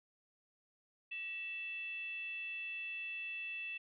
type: tone with frequency modulation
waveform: sine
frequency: 2656 Hz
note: E7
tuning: 12 cents sharp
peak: -40 dBFS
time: 1.11-3.78 s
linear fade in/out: 10 ms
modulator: 728 Hz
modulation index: 0.34
effects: none